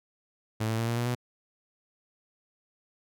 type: tone with pitch steps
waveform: sawtooth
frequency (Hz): 110 / 112.44 / 114.94 / 117.49 / 120.09 / 122.76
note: A2 / A2 / A#2 / A#2 / B2 / B2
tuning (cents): 0 / +38 / -24 / +14 / -48 / -10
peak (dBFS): -23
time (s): 0.6-1.152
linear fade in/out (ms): 10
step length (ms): 92
effects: none